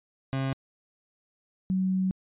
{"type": "tone pair in turn", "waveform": ["30% pulse", "sine"], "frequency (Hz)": [134.2, 187.77], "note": ["C3", "F#3"], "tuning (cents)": [44, 26], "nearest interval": "tritone", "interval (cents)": 582, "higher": "second", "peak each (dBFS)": [-24, -23], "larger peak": "second", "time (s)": [[0.33, 0.53], [1.7, 2.11]], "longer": "second", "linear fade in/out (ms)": 0, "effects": ["resampled to 8000 Hz"]}